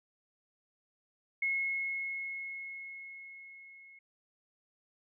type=tone with level ramp; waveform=sine; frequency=2173 Hz; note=C#7; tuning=35 cents flat; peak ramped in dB=-28 to -53 dBFS; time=1.42-3.99 s; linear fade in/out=5 ms; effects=none